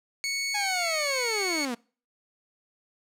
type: tone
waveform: 20% pulse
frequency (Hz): 2217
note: C#7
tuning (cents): 0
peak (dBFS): -22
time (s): 0.24-1.65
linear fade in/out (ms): 0
type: linear sweep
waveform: sawtooth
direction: down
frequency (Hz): 840 to 226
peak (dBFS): -25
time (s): 0.54-1.75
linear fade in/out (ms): 10
effects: noise-tail reverb RT60 0.4 s tail -25 dB re dry + low-pass 12000 Hz 12 dB/octave